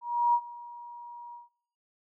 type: tone with ADSR envelope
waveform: sine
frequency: 954 Hz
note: A#5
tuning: 40 cents sharp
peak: -19 dBFS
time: 0.01-1.49 s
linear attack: 330 ms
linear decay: 62 ms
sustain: -22 dB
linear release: 150 ms
effects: noise-tail reverb RT60 0.7 s tail -24 dB re dry